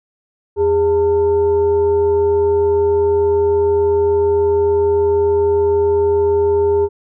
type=tone with frequency modulation; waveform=sine; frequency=407.3 Hz; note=G#4; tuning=34 cents flat; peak=-11 dBFS; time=0.56-6.89 s; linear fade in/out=50 ms; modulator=491 Hz; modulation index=0.41; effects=none